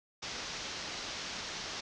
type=low-pass noise; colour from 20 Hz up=white; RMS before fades=-41 dBFS; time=0.22-1.81 s; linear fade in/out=10 ms; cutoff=6200 Hz; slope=48 dB/octave; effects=none